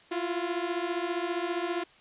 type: beating tone pair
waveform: sawtooth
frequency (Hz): 339.6 / 354.6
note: F4 / F4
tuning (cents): -48 / +26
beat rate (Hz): 15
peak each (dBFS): -28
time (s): 0.11-1.84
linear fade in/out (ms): 10
effects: white hiss -57 dBFS RMS until 2 s + resampled to 8000 Hz